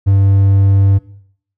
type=tone; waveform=triangle; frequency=98.2 Hz; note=G2; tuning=4 cents sharp; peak=-5 dBFS; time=0.06-0.99 s; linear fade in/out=20 ms; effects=noise-tail reverb RT60 0.6 s tail -17 dB re dry